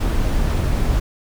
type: noise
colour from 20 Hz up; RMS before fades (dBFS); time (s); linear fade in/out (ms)
brown; -18; 0-1; 10
effects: none